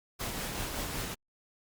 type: noise with tremolo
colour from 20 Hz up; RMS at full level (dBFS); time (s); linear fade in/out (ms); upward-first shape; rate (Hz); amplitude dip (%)
pink; -35; 0.19-1.15; 20; sine; 5.3; 30
effects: Opus 48 kbps